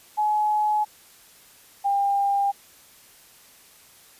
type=tone pair in turn; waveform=sine; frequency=847 / 799.5 Hz; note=G#5 / G5; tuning=+34 / +34 cents; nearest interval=minor second; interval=100 cents; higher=first; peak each=-19 dBFS; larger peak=neither; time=0.17-0.85 / 1.84-2.52 s; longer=neither; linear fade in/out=20 ms; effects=white hiss -52 dBFS RMS until 4.19 s + resampled to 32000 Hz